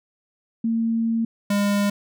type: tone pair in turn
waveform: sine / square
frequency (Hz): 227.7 / 202.9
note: A#3 / G#3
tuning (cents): -40 / -40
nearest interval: major second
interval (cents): 200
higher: first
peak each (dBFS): -19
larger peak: neither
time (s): 0.64-1.25 / 1.5-1.9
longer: first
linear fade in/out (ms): 5
effects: none